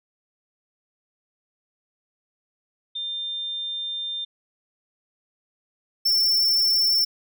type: tone pair in turn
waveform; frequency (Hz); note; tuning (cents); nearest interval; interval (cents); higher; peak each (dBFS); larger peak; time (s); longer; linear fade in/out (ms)
sine / square; 3600 / 5394; A7 / E8; +39 / +39; perfect fifth; 700; second; -27 / -18; second; 2.95-4.25 / 6.05-7.05; first; 10
effects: none